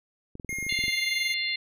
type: clicks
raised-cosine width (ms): 3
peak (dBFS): -27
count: 12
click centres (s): 0.354 / 0.398 / 0.447 / 0.493 / 0.528 / 0.586 / 0.627 / 0.666 / 0.725 / 0.79 / 0.839 / 0.881
type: tone with pitch glide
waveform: square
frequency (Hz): 2134 to 2117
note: C7 to C7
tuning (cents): +34 to +20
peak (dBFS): -31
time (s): 0.49-1.34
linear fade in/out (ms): 2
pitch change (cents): -14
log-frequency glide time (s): 0.75-0.85
type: harmonic tone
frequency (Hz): 698.5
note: F5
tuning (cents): 0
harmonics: 3 / 4 / 5 / 6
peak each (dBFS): -29 / -35 / -34 / -32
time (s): 0.69-1.56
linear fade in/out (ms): 5
effects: none